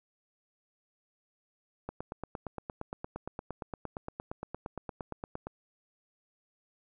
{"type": "click train", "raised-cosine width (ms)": 1, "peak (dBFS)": -23, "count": 32, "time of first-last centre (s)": [1.89, 5.47], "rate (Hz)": 8.66, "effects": []}